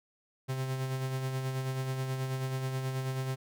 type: tone with tremolo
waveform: 45% pulse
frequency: 131.5 Hz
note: C3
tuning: 9 cents sharp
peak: -30 dBFS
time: 0.48-3.36 s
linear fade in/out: 20 ms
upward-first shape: sine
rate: 9.3 Hz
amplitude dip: 40%
effects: none